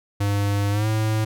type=tone with pitch glide; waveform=square; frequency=101.2 to 109.09 Hz; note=G#2 to A2; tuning=-44 to -14 cents; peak=-20 dBFS; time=0.2-1.25 s; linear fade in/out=10 ms; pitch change=+130 cents; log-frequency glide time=0.71-0.87 s; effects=none